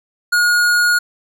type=tone with hard clipping; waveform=sine; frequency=1438 Hz; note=F#6; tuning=50 cents flat; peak=-13 dBFS; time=0.32-0.99 s; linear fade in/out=10 ms; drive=15 dB; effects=none